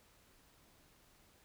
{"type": "silence", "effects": ["pink hiss -67 dBFS RMS until 1.44 s"]}